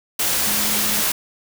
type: tone in noise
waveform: sine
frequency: 210 Hz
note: G#3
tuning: 19 cents sharp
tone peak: -31 dBFS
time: 0.46-1.02 s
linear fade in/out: 5 ms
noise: white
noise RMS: -20 dBFS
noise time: 0.19-1.12 s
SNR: -14 dB
effects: none